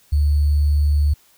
sine tone with sample-and-hold, 73.42 Hz, D2, in tune, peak -13 dBFS, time 0.12-1.14 s, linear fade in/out 10 ms, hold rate 4410 Hz, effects white hiss -55 dBFS RMS until 1.37 s

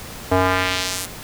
square tone with band-pass filter sweep, 92.5 Hz, F#2, in tune, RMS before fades -20 dBFS, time 0.31-1.06 s, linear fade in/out 10 ms, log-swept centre 640 to 11000 Hz, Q 1, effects pink hiss -35 dBFS RMS until 1.23 s

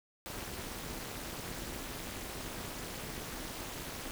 pink noise with amplitude modulation, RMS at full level -38 dBFS, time 0.26-4.11 s, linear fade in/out 0 ms, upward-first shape sine, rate 294 Hz, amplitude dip 100%, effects none

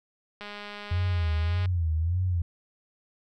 click train, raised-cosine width 0.3 ms, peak -24 dBFS, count 258, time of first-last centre 0.41-1.658 s, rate 206 Hz
sine tone with vibrato, 85.3 Hz, F2, 40 cents flat, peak -23 dBFS, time 0.91-2.42 s, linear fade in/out 5 ms, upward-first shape sine, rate 1.7 Hz, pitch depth 140 cents each way
effects none

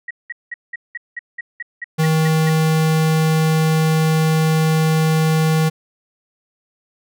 sine tone bursts, 1906 Hz, A#6, 38 cents sharp, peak -24 dBFS, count 12, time 0.08-2.494 s, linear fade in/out 5 ms, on 27 ms, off 190 ms
square tone, 158.4 Hz, D#3, 31 cents sharp, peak -14 dBFS, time 1.98-5.7 s, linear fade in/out 20 ms
effects none

